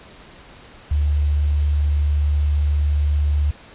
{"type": "tone with quantisation", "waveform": "sine", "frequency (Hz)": 73.42, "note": "D2", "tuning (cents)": 0, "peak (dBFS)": -15, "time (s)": [0.91, 3.51], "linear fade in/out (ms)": 5, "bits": 7, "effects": ["pink hiss -44 dBFS RMS until 3.74 s", "resampled to 8000 Hz"]}